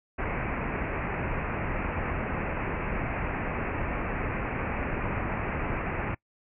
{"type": "low-pass noise", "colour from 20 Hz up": "pink", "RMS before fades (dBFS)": -31, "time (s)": [0.18, 6.15], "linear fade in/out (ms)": 10, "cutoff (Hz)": 2600, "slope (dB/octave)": 96, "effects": ["noise-tail reverb RT60 0.1 s tail -23 dB re dry"]}